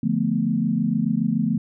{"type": "chord", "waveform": "sine", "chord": "B half-diminished seventh", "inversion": "first", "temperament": "equal", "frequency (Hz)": [146.83, 174.61, 220, 246.9], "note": ["D3", "F3", "A3", "B3"], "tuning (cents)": [0, 0, 0, 0], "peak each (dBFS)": [-28, -25, -22, -25], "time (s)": [0.03, 1.58], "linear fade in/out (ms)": 5, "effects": []}